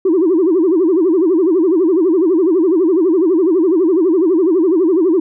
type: tone with vibrato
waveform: sine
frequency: 348.1 Hz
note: F4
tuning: 6 cents flat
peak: -8 dBFS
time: 0.05-5.2 s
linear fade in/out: 5 ms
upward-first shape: sine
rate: 12 Hz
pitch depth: 200 cents each way
effects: tanh soft clip ceiling -6 dBFS